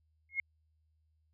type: tone with exponential growth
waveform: sine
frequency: 2156 Hz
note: C#7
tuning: 49 cents flat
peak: -26 dBFS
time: 0.29-0.4 s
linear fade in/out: 2 ms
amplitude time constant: 22 ms
effects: added 78 Hz sine -70 dBFS peak until 1.33 s